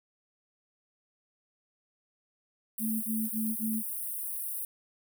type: high-pass noise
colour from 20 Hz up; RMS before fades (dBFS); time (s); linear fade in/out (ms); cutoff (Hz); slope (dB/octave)
white; -36; 2.78-4.65; 2; 9000; 96
type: tone bursts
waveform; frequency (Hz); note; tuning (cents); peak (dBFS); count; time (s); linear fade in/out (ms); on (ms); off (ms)
sine; 220; A3; 0; -29; 4; 2.79-3.828; 50; 240; 26
effects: none